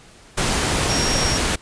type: tone in noise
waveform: sine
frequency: 5588 Hz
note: F8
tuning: in tune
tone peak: -23 dBFS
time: 0.89-1.38 s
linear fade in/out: 10 ms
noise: pink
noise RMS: -20 dBFS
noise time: 0.37-1.56 s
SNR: -6 dB
effects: pink hiss -47 dBFS RMS until 1.61 s + resampled to 22050 Hz